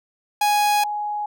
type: tone pair in turn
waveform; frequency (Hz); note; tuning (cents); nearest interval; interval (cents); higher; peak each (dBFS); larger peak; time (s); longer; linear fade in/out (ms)
45% pulse / sine; 830.6 / 834.5; G#5 / G#5; 0 / +8; unison; 8; second; -16 / -23; first; 0.41-0.84 / 0.84-1.26; first; 5
effects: none